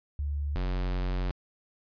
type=tone pair in turn; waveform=sine / square; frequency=72.2 / 45.59 Hz; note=D2 / F#1; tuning=-29 / -25 cents; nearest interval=minor sixth; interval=796 cents; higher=first; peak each=-28 / -28 dBFS; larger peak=neither; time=0.19-0.56 / 0.56-1.31 s; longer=second; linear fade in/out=0 ms; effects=resampled to 11025 Hz